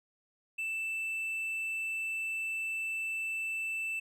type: tone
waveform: triangle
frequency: 2650 Hz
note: E7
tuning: 9 cents sharp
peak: -31 dBFS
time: 0.58-4 s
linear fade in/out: 10 ms
effects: none